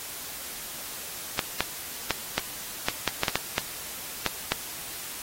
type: clicks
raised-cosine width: 0.2 ms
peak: -5 dBFS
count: 12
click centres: 1.392 / 1.606 / 2.107 / 2.38 / 2.885 / 3.077 / 3.234 / 3.282 / 3.356 / 3.581 / 4.263 / 4.52 s
effects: white hiss -38 dBFS RMS until 5.22 s + AAC 48 kbps